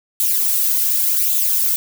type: noise with flanger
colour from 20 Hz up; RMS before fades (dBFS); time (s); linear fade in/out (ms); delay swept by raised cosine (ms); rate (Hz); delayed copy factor
violet; -17; 0.2-1.76; 0; 0.28 to 1.98; 0.88; +0.55
effects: none